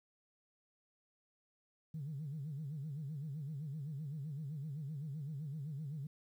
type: tone with vibrato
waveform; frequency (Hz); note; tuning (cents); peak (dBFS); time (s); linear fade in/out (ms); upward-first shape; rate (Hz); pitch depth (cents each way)
sine; 146.83; D3; 0; -39; 1.94-6.07; 5; sine; 7.8; 160
effects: tanh soft clip ceiling -36 dBFS + 12-bit